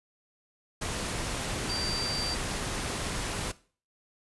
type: tone in noise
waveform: sine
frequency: 4683 Hz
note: D8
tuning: 6 cents flat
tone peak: -32 dBFS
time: 1.69-2.35 s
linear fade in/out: 10 ms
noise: pink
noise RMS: -33 dBFS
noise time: 0.81-3.52 s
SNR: -2 dB
effects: noise-tail reverb RT60 0.4 s tail -18 dB re dry + resampled to 24000 Hz